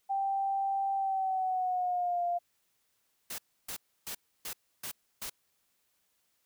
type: tone with pitch glide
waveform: sine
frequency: 784 to 698.5 Hz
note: G5 to F5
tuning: 0 to 0 cents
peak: -28 dBFS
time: 0.09-2.39 s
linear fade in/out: 20 ms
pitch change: -200 cents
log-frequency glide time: 0.95-2.24 s
type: noise bursts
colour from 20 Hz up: white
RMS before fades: -39 dBFS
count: 6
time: 3.3-5.298 s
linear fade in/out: 5 ms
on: 83 ms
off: 300 ms
effects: white hiss -75 dBFS RMS until 6.45 s